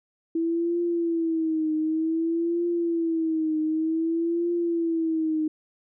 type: tone with vibrato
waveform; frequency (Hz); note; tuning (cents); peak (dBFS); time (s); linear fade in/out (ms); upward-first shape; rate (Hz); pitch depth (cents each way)
sine; 327.5; E4; -11; -22; 0.35-5.48; 5; triangle; 0.54; 97
effects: none